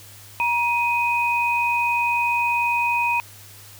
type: tone pair together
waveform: sine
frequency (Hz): 949.2 / 2500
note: A#5 / D#7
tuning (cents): +31 / +8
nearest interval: octave + perfect fourth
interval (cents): 1677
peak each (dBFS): -21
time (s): 0.4-3.2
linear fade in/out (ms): 0
effects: added 101 Hz sine -47 dBFS peak until 3.79 s + white hiss -45 dBFS RMS until 3.79 s